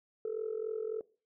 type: tone with amplitude modulation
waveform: sine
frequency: 440 Hz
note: A4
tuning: in tune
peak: -29 dBFS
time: 0.25-1.01 s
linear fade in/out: 2 ms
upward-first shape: sine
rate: 43.6 Hz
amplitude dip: 80%
effects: noise-tail reverb RT60 0.4 s tail -22 dB re dry + tanh soft clip ceiling -27 dBFS